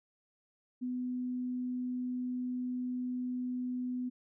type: tone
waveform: sine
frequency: 250 Hz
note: B3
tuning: 21 cents sharp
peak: -33 dBFS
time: 0.81-4.1 s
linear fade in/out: 20 ms
effects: none